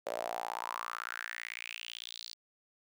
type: tone with high-pass filter sweep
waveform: sawtooth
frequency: 57.9 Hz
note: A#1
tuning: 11 cents flat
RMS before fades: -41 dBFS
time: 0.06-2.34 s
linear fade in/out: 10 ms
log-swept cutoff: 560 to 4500 Hz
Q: 5.4
effects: none